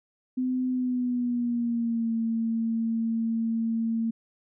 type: tone with pitch glide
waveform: sine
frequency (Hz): 254.8 to 227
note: C4 to A#3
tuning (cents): -46 to -46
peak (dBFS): -24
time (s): 0.37-4.11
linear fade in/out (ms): 10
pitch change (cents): -200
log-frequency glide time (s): 0.69-2.13
effects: none